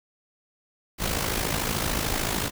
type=noise with amplitude modulation; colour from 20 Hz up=pink; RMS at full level=-24 dBFS; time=0.98-2.51 s; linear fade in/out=50 ms; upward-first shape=sine; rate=53.6 Hz; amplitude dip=65%; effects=none